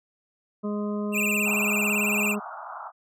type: harmonic tone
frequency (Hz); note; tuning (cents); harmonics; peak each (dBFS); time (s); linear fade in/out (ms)
207.7; G#3; 0; 1 / 2 / 3 / 5 / 6; -27 / -33 / -37 / -41 / -43; 0.63-2.4; 20
type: tone with vibrato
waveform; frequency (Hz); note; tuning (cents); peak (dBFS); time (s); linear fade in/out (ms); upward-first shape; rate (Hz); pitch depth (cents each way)
square; 2551; D#7; +43; -24; 1.12-2.36; 50; sine; 18; 130
type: band-pass noise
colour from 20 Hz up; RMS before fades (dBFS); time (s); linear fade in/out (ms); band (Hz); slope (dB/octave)
white; -38; 1.43-2.92; 50; 640 to 1400; 96
effects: none